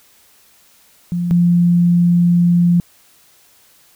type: tone pair in turn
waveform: sine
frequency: 174.61 / 173.82 Hz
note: F3 / F3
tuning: 0 / -8 cents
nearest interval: unison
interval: 8 cents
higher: first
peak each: -16 / -9 dBFS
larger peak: second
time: 1.12-1.31 / 1.31-2.8 s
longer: second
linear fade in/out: 0 ms
effects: white hiss -51 dBFS RMS until 3.95 s